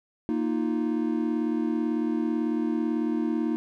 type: chord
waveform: triangle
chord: Bb suspended fourth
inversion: none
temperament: equal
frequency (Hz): 233.1 / 311.1 / 349.2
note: Bb3 / Eb4 / F4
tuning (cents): 0 / 0 / 0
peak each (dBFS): -26 / -25 / -30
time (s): 0.29-3.56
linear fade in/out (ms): 0
effects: none